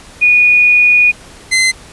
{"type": "tone pair in turn", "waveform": ["sine", "sawtooth"], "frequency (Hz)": [2458, 2060], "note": ["D#7", "C7"], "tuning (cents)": [-22, -28], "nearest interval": "minor third", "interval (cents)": 306, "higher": "first", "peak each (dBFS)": -5, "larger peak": "neither", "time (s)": [[0.21, 1.12], [1.51, 1.72]], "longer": "first", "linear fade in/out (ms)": 20, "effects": ["pink hiss -37 dBFS RMS until 1.92 s", "resampled to 24000 Hz"]}